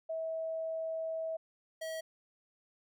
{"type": "tone pair in turn", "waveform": ["sine", "square"], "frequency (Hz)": [647, 642.9], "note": ["E5", "E5"], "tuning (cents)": [-32, -43], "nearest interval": "unison", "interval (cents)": 11, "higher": "first", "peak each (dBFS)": [-34, -38], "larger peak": "first", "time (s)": [[0.09, 1.37], [1.81, 2.01]], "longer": "first", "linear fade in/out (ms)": 10, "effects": []}